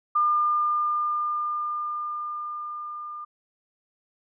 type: tone with level ramp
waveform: sine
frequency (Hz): 1204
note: D6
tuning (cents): +43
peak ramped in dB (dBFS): -18 to -34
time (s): 0.15-3.25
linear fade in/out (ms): 10
effects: none